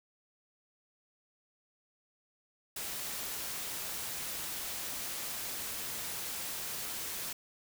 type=noise; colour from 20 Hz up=white; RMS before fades=-39 dBFS; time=2.76-7.33 s; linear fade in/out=5 ms; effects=none